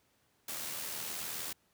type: noise with amplitude modulation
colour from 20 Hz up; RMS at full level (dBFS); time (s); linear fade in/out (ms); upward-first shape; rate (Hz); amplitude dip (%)
white; -38; 0.48-1.53; 5; sine; 79.1; 40
effects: pink hiss -72 dBFS RMS until 1.73 s + high-pass 80 Hz 12 dB/octave